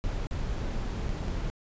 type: noise with dropouts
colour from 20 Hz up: brown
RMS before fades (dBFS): -31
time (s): 0.04-1.5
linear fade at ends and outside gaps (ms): 0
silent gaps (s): 0.27-0.31 / 0.584-0.589 / 1.085-1.092 / 1.283-1.288
effects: resampled to 16000 Hz